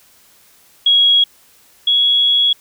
sine tone pair in turn, 3313 / 3344 Hz, G#7 / G#7, -5 / +11 cents, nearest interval unison, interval 16 cents, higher second, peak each -8 / -10 dBFS, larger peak first, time 0.86-1.24 / 1.87-2.53 s, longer second, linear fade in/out 5 ms, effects white hiss -50 dBFS RMS until 2.6 s

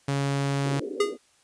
sawtooth tone, 139.4 Hz, C#3, 10 cents sharp, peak -20 dBFS, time 0.08-0.8 s, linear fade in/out 5 ms
white band-pass noise, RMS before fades -35 dBFS, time 0.64-1.17 s, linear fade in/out 20 ms, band 270 to 470 Hz, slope 48 dB/octave
square tone with exponential decay, 410 Hz, G#4, 22 cents flat, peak -17 dBFS, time 1-1.18 s, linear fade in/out 5 ms, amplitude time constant 39 ms
effects white hiss -62 dBFS RMS until 1.43 s + resampled to 22050 Hz

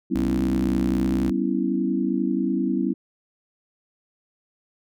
sine chord, C# half-diminished seventh, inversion second, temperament equal with one note detuned, 193.08 / 246.9 / 277.2 / 329.6 Hz, G3 / B3 / C#4 / E4, -26 / 0 / 0 / 0 cents, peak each -26 dBFS, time 0.1-2.94 s, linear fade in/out 20 ms
sawtooth tone, 64.2 Hz, C2, 32 cents flat, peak -24 dBFS, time 0.15-1.31 s, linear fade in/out 5 ms
effects none

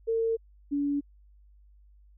sine tone pair in turn, 453.3 / 285.6 Hz, A#4 / D4, -48 / -48 cents, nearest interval minor sixth, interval 800 cents, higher first, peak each -24 / -25 dBFS, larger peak first, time 0.07-0.37 / 0.71-1.01 s, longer neither, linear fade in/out 20 ms, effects added 50 Hz sine -54 dBFS peak until 2.17 s

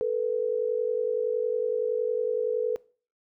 sine tone pair together, 440 / 490.8 Hz, A4 / B4, 0 / -11 cents, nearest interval major second, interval 189 cents, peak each -27 dBFS, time 0.01-2.76 s, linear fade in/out 0 ms, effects noise-tail reverb RT60 0.4 s tail -22 dB re dry

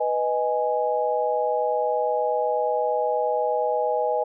sine chord, G# minor, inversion first, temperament equal, 493.9 / 622.3 / 830.6 Hz, B4 / D#5 / G#5, 0 / 0 / 0 cents, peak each -25 dBFS, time 0-4.24 s, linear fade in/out 10 ms, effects none

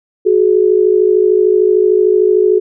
sine tone pair together, 370 / 423.3 Hz, F#4 / G#4, 0 / +33 cents, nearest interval major second, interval 233 cents, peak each -10 dBFS, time 0.25-2.6 s, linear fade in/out 20 ms, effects none

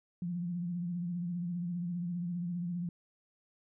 sine tone with vibrato, 174.61 Hz, F3, in tune, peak -33 dBFS, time 0.22-2.89 s, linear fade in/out 2 ms, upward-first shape sine, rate 15 Hz, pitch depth 54 cents each way, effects none

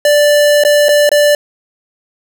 square tone with dropouts, 587.3 Hz, D5, in tune, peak -7 dBFS, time 0.05-1.35 s, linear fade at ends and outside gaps 2 ms, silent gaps 0.637-0.649 / 0.885-0.89 / 1.092-1.116 s, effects none

